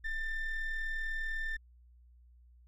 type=ring-modulated tone; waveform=triangle; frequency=902 Hz; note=A5; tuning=43 cents sharp; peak=-28 dBFS; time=0.04-1.57 s; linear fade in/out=10 ms; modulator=882 Hz; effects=added 60 Hz sine -57 dBFS peak until 2.67 s